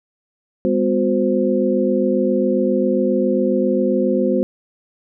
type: tone cluster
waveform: sine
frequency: 203.8 / 251.2 / 362.6 / 520 Hz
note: G#3 / B3 / F#4 / C5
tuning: -32 / +30 / -35 / -11 cents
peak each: -20 dBFS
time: 0.65-4.43 s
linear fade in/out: 0 ms
effects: none